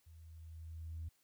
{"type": "tone with level ramp", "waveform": "sine", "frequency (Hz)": 80.9, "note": "E2", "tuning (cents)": -32, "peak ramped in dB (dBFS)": [-55, -39], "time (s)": [0.06, 1.09], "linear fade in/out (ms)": 10, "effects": ["tanh soft clip ceiling -37 dBFS", "white hiss -75 dBFS RMS until 1.23 s"]}